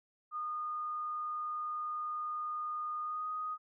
sine tone with pitch glide, 1225 to 1245.7 Hz, D#6 to D#6, -27 to +2 cents, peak -35 dBFS, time 0.31-3.58 s, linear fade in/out 50 ms, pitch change +29 cents, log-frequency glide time 3.02-3.27 s, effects none

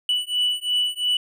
triangle beating tone pair, 2960 / 2962.9 Hz, F#7 / F#7, 0 / +2 cents, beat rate 2.9 Hz, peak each -22 dBFS, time 0.09-1.17 s, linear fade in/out 2 ms, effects none

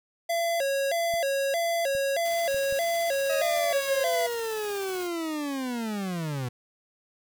square tone with vibrato, 610 Hz, D#5, 34 cents flat, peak -25 dBFS, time 0.29-4.27 s, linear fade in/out 10 ms, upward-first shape square, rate 1.6 Hz, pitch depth 180 cents each way
clicks, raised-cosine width 5 ms, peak -32 dBFS, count 4, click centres 1.139 / 1.951 / 2.545 / 2.725 s
white noise with tremolo, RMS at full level -42 dBFS, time 2.25-5.07 s, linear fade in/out 2 ms, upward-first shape sine, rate 16 Hz, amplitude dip 35%
40% pulse linear sweep, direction down, 640 to 119.4 Hz, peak -28 dBFS, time 3.29-6.49 s, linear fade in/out 10 ms
effects none

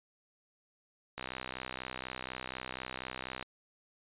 click train, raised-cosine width 0.3 ms, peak -22 dBFS, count 145, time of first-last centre 1.18-3.426 s, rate 64.1 Hz, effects resampled to 8000 Hz

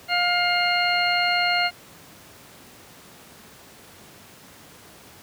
harmonic tone, 707 Hz, F5, 21 cents sharp, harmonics 1 / 2 / 3 / 4 / 6, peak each -24 / -26 / -24 / -27 / -27 dBFS, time 0.08-1.71 s, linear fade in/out 50 ms, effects pink hiss -47 dBFS RMS until 5.22 s + high-pass 100 Hz 12 dB/octave

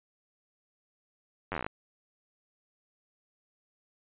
slowing click train, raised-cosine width 0.5 ms, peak -18 dBFS, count 11, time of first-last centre 1.52-1.665 s, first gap 10 ms, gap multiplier 1.08, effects resampled to 8000 Hz

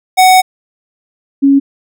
square / sine tone pair in turn, 745 / 276.7 Hz, F#5 / C#4, +12 / -3 cents, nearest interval octave + perfect fourth, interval 1715 cents, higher first, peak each -4 dBFS, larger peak neither, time 0.17-0.42 / 1.42-1.6 s, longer first, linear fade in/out 20 ms, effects none

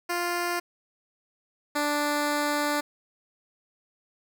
10% pulse tone pair in turn, 349.2 / 293.7 Hz, F4 / D4, 0 / 0 cents, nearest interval minor third, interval 300 cents, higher first, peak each -18 / -16 dBFS, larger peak second, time 0.09-0.6 / 1.75-2.81 s, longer second, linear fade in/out 10 ms, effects none

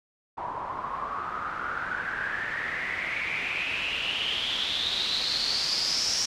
white noise with low-pass filter sweep, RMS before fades -30 dBFS, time 0.37-6.26 s, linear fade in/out 10 ms, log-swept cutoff 930 to 5600 Hz, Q 8, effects none

